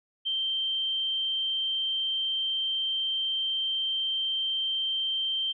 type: tone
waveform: sine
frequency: 3136 Hz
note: G7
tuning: in tune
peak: -26 dBFS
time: 0.25-5.53 s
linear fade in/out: 20 ms
effects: none